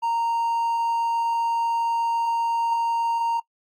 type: tone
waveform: triangle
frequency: 927 Hz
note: A#5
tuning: 10 cents flat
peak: -19 dBFS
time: 0.02-3.4 s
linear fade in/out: 20 ms
effects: noise-tail reverb RT60 0.1 s tail -19 dB re dry + AAC 48 kbps